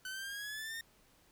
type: exponential sweep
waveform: sawtooth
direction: up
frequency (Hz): 1507 to 1842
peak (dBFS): -37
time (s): 0.05-0.81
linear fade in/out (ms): 2
effects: pink hiss -67 dBFS RMS until 1.31 s

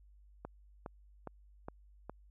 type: click train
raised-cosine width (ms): 1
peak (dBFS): -28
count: 5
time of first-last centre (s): 0.45-2.096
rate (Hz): 2.43
effects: added 50 Hz sine -58 dBFS peak until 2.3 s

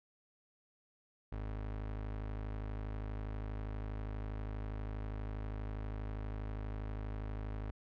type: tone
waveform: 30% pulse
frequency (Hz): 52.4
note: G#1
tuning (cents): +16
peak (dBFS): -36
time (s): 1.32-7.71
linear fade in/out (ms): 5
effects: low-pass 2000 Hz 12 dB/octave

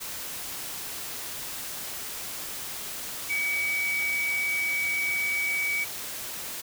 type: tone in noise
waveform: sine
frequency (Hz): 2272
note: C#7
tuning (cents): +42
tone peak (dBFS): -25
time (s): 3.29-5.85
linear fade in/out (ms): 20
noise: white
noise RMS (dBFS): -36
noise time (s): 0-6.62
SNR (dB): +8
effects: none

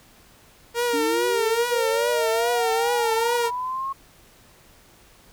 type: tone with vibrato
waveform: sawtooth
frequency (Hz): 466.2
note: A#4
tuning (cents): 0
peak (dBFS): -17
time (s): 0.74-3.51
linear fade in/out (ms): 50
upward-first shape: triangle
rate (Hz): 2.4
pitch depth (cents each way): 74
type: linear sweep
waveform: sine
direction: up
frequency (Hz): 279.4 to 1094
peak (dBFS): -25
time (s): 0.93-3.93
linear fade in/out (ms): 10
effects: pink hiss -53 dBFS RMS until 5.32 s

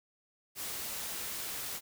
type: noise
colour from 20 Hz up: white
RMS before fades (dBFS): -39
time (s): 0.55-1.81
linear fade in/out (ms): 50
effects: none

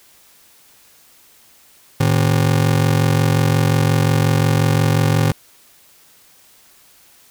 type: ring-modulated tone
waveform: 40% pulse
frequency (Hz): 131.5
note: C3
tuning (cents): +9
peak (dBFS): -9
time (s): 2-5.32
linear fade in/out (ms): 5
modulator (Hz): 22.8
effects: white hiss -50 dBFS RMS until 7.3 s

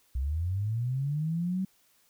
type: linear sweep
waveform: sine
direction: up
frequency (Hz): 61.1 to 192.2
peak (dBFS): -27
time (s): 0.15-1.65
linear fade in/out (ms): 5
effects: white hiss -66 dBFS RMS until 2.09 s

